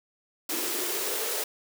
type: noise with high-pass filter sweep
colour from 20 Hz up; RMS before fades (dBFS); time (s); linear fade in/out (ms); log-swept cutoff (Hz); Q
white; -30; 0.49-1.44; 5; 310 to 480; 6.9
effects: none